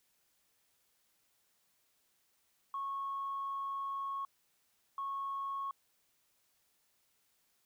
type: tone bursts at uneven times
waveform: sine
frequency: 1099 Hz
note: C#6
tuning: 15 cents flat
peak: -35 dBFS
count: 2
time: 2.74-4.25 / 4.98-5.71 s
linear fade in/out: 2 ms
effects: tanh soft clip ceiling -31 dBFS + white hiss -75 dBFS RMS until 7.65 s